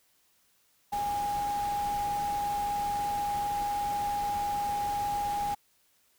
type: tone in noise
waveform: sine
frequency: 819 Hz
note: G#5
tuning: 24 cents flat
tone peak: -28 dBFS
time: 0.92-5.55 s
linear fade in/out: 10 ms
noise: pink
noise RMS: -42 dBFS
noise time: 0.92-5.55 s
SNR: +11 dB
effects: white hiss -68 dBFS RMS until 6.18 s